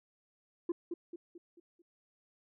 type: tone with echo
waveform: sine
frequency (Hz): 344.1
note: F4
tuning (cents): -26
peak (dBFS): -27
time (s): 0.69-0.72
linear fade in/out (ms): 5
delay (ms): 220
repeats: 5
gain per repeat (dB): -7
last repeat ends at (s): 1.82
effects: tanh soft clip ceiling -29 dBFS